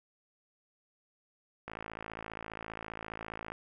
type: click train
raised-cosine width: 0.5 ms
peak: -25 dBFS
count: 102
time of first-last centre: 1.68-3.52 s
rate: 54.9 Hz
effects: none